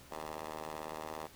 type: ring-modulated tone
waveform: 10% pulse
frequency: 77.78 Hz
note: D#2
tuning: in tune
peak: -30 dBFS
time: 0.11-1.27 s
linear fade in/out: 5 ms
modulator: 708 Hz
effects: pink hiss -57 dBFS RMS until 1.35 s